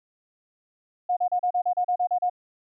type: tone bursts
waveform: sine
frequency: 720 Hz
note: F#5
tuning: 47 cents flat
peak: -20 dBFS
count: 11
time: 1.09-2.298 s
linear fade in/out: 10 ms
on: 78 ms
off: 35 ms
effects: none